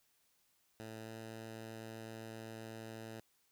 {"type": "tone with pitch glide", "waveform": "10% pulse", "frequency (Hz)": [111, 112.03], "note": ["A2", "A2"], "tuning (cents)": [16, 32], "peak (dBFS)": -38, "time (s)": [0.8, 3.2], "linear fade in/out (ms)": 0, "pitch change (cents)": 16, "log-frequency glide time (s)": [1.03, 1.09], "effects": ["white hiss -75 dBFS RMS until 3.51 s"]}